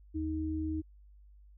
sine tone pair together, 79.4 / 313.6 Hz, D#2 / D#4, +36 / +14 cents, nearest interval 2 octaves, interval 2378 cents, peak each -36 / -33 dBFS, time 0.14-0.82 s, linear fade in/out 20 ms, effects added 50 Hz sine -54 dBFS peak until 1.57 s

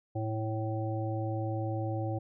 harmonic tone, 110 Hz, A2, in tune, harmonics 1 / 3 / 5 / 7, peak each -32 / -37 / -39 / -40 dBFS, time 0.15-2.19 s, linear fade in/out 10 ms, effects none

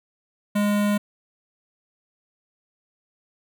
square tone with notch filter, 206 Hz, G#3, 14 cents flat, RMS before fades -21 dBFS, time 0.55-0.98 s, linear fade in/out 10 ms, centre 5200 Hz, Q 1.6, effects none

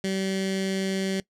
15% pulse tone with notch filter, 191.8 Hz, G3, 37 cents flat, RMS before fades -27 dBFS, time 0.04-1.2 s, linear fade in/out 2 ms, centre 890 Hz, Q 0.53, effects noise-tail reverb RT60 0.1 s tail -21 dB re dry + low-pass 8000 Hz 12 dB/octave

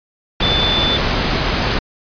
sine tone in noise, 3520 Hz, A7, in tune, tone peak -16 dBFS, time 0.42-0.97 s, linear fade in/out 5 ms, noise pink, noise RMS -17 dBFS, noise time 0.4-1.79 s, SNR -2 dB, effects resampled to 11025 Hz

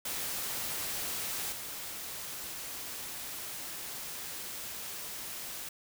white noise with level steps, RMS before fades -36 / -41 dBFS, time 0.05-5.69 s, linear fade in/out 5 ms, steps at 1.52 s, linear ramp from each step 5 ms, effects none

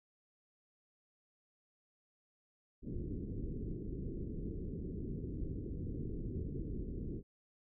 pink low-pass noise, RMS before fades -41 dBFS, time 2.82-7.23 s, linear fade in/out 50 ms, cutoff 420 Hz, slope 48 dB/octave, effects none

